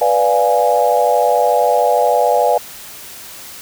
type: chord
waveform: sine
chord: B diminished seventh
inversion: none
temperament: equal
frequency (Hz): 493.9 / 587.3 / 698.5 / 830.6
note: B4 / D5 / F5 / Ab5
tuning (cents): 0 / 0 / 0 / 0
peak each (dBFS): -16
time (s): 0.01-2.58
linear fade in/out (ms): 5
effects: white hiss -34 dBFS RMS until 3.61 s